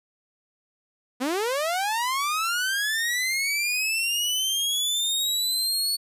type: linear sweep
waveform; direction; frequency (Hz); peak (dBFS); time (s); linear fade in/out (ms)
sawtooth; up; 238.1 to 4435; -20; 1.2-5.97; 20
effects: resampled to 32000 Hz